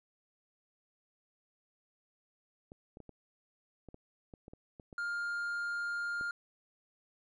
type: clicks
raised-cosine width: 2 ms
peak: -36 dBFS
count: 12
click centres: 2.719 / 2.971 / 3.003 / 3.093 / 3.887 / 3.944 / 4.338 / 4.481 / 4.535 / 4.798 / 4.928 / 6.211 s
type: tone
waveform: triangle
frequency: 1406 Hz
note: F6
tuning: 11 cents sharp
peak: -32 dBFS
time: 4.98-6.31 s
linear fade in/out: 2 ms
effects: resampled to 24000 Hz